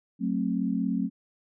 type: chord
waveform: sine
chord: F# diminished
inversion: none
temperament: just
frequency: 185 / 222 / 266.4 Hz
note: F#3 / A3 / C4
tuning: 0 / +16 / +31 cents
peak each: -29 dBFS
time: 0.19-1.1 s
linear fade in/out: 50 ms
effects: none